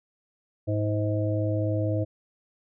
harmonic tone with a mistuned harmonic, 105.9 Hz, G#2, 34 cents sharp, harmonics 1 / 3 / 5 / 6, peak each -25 / -30 / -32 / -33 dBFS, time 0.67-2.05 s, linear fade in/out 20 ms, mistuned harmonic 5, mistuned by -33 cents, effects none

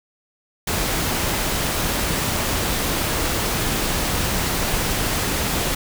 pink noise, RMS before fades -22 dBFS, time 0.67-5.75 s, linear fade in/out 5 ms, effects none

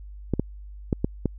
clicks, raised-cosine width 3 ms, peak -9 dBFS, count 5, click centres 0.337 / 0.396 / 0.928 / 1.045 / 1.257 s, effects added 50 Hz sine -38 dBFS peak until 1.38 s

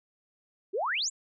sine exponential sweep, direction up, 349.2 to 7902 Hz, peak -27 dBFS, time 0.73-1.1 s, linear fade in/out 20 ms, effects none

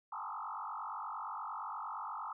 sine tone with frequency modulation, 1064 Hz, C6, 29 cents sharp, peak -39 dBFS, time 0.12-2.33 s, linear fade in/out 5 ms, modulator 48.6 Hz, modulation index 5.1, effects none

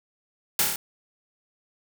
white noise with echo, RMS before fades -21 dBFS, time 0.59-0.62 s, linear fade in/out 2 ms, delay 28 ms, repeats 5, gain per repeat -2 dB, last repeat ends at 0.76 s, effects none

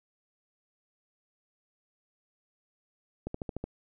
click train, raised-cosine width 2 ms, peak -21 dBFS, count 6, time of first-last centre 3.27-3.64 s, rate 13.5 Hz, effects none

